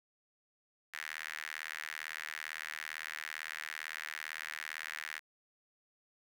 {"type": "tone with high-pass filter", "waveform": "sawtooth", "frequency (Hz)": 77.78, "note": "D#2", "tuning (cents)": 0, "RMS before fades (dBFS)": -43, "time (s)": [0.93, 5.2], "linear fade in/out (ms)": 20, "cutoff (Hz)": 1800, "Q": 3.7, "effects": ["11-bit"]}